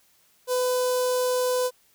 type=tone with notch filter; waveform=sawtooth; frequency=502 Hz; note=B4; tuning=28 cents sharp; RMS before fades=-24 dBFS; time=0.47-1.71 s; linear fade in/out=50 ms; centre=2100 Hz; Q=0.52; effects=white hiss -62 dBFS RMS until 1.94 s